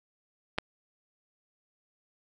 clicks, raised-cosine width 0.3 ms, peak -27 / -11 dBFS, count 2, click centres 0.58 / 0.585 s, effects none

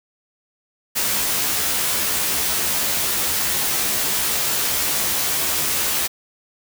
white noise with comb filter, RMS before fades -21 dBFS, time 0.95-6.08 s, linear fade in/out 20 ms, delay 14 ms, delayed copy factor +0.75, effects none

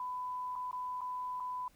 sine tone with dropouts, 1000 Hz, B5, 21 cents sharp, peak -36 dBFS, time 0-1.68 s, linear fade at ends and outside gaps 2 ms, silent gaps 0.555-0.56 / 0.712-0.729 / 1.008-1.015 / 1.4-1.404 s, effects pink hiss -67 dBFS RMS until 1.75 s

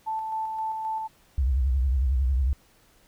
sine tone with tremolo, 880 Hz, A5, in tune, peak -26 dBFS, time 0.06-1.08 s, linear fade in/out 20 ms, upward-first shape square, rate 3.8 Hz, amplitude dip 30%
sine tone with vibrato, 65.41 Hz, C2, in tune, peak -20 dBFS, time 1.38-2.53 s, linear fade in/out 0 ms, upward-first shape triangle, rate 11 Hz, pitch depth 180 cents each way
effects pink hiss -60 dBFS RMS until 3.07 s

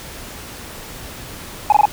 sine tone bursts, 840 Hz, G#5, 19 cents sharp, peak -5 dBFS, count 4, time 1.7-1.855 s, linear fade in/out 2 ms, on 23 ms, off 21 ms, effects tanh soft clip ceiling -5 dBFS + pink hiss -34 dBFS RMS until 1.92 s

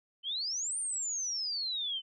sine exponential two-way sweep, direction up then down, 3012 to 9170 to 3012 Hz, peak -32 dBFS, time 0.23-2.02 s, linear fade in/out 50 ms, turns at 0.78 s, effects none

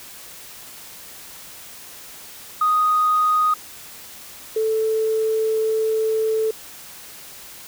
sine tone pair in turn, 1244.5 / 440 Hz, D#6 / A4, 0 / 0 cents, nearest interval octave + tritone, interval 1800 cents, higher first, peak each -14 / -17 dBFS, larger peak first, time 2.61-3.54 / 4.56-6.51 s, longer second, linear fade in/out 5 ms, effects tanh soft clip ceiling -10 dBFS + white hiss -40 dBFS RMS until 7.67 s

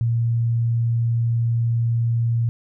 sine tone, 116.54 Hz, A#2, in tune, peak -17 dBFS, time 0.01-2.49 s, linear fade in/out 0 ms, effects none

